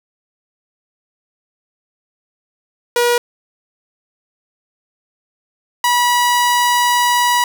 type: tone pair in turn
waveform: sawtooth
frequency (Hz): 480.8 / 971.7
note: B4 / B5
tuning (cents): -46 / -28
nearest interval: octave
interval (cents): 1218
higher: second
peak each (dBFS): -8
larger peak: neither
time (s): 2.96-3.18 / 5.84-7.44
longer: second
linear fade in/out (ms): 2
effects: none